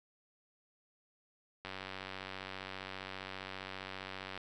click train, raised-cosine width 0.3 ms, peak -26 dBFS, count 260, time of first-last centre 1.65-4.376 s, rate 95 Hz, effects none

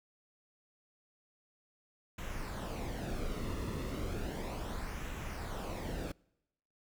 brown noise with flanger, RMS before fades -39 dBFS, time 2.18-6.12 s, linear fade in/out 5 ms, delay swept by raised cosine 0.21 to 1.31 ms, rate 0.34 Hz, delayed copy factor -0.55, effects noise-tail reverb RT60 0.9 s tail -26 dB re dry

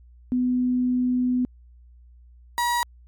sine / 35% pulse tone pair in turn, 250 / 959.3 Hz, B3 / A#5, +21 / +49 cents, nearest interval octave + major seventh, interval 2328 cents, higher second, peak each -19 dBFS, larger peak neither, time 0.32-1.45 / 2.58-2.83 s, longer first, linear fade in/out 0 ms, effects added 60 Hz sine -47 dBFS peak until 3.07 s + MP3 96 kbps

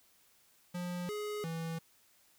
square tone with pitch steps, 177.3 / 419 / 164.3 Hz, F3 / G#4 / E3, +26 / +15 / -5 cents, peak -37 dBFS, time 0.74-1.79 s, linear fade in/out 10 ms, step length 350 ms, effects white hiss -67 dBFS RMS until 2.38 s

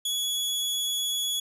sawtooth tone, 3377 Hz, G#7, 28 cents sharp, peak -23 dBFS, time 0.05-1.4 s, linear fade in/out 5 ms, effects resampled to 32000 Hz

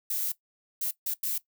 violet noise bursts at uneven times, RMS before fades -30 dBFS, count 4, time 0.1-0.32 / 0.81-0.91 / 1.06-1.14 / 1.23-1.38 s, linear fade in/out 5 ms, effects noise-tail reverb RT60 0.1 s tail -17 dB re dry

